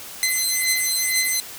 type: beating tone pair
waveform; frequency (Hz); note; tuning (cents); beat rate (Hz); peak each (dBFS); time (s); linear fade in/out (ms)
10% pulse; 2046 / 2048.1; C7 / C7; -39 / -38; 2.1; -13; 0.23-1.4; 0
effects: white hiss -37 dBFS RMS until 1.58 s